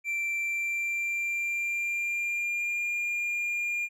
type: tone with pitch glide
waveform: triangle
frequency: 2349 to 2409 Hz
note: D7 to D7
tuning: 0 to +43 cents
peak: -26 dBFS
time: 0.04-3.89 s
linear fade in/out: 50 ms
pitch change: +43 cents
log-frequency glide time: 0.39-2.88 s
effects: none